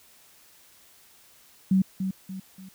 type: tone with echo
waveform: sine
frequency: 189.8 Hz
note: F#3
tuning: 44 cents sharp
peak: -17 dBFS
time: 1.71-1.82 s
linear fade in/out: 5 ms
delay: 290 ms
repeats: 3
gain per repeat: -8 dB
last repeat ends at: 2.69 s
effects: white hiss -56 dBFS RMS until 2.74 s